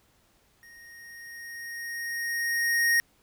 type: tone with level ramp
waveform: square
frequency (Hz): 1864.7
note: A#6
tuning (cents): 0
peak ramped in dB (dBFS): -50 to -20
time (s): 0.63-3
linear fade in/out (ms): 0
effects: pink hiss -65 dBFS RMS until 3.22 s